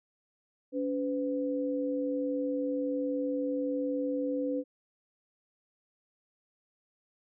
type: tone pair together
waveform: sine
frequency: 283.1 / 504.4 Hz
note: C#4 / B4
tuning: +37 / +36 cents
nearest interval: minor seventh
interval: 999 cents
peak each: -31 / -32 dBFS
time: 0.72-4.64 s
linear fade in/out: 50 ms
effects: none